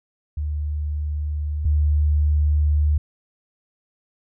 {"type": "tone pair in turn", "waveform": "sine", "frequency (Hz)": [74.7, 74.7], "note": ["D2", "D2"], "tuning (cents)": [30, 30], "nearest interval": "unison", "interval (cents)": 0, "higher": "neither", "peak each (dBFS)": [-22, -15], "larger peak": "second", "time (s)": [[0.37, 1.65], [1.65, 2.98]], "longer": "second", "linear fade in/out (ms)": 5, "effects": []}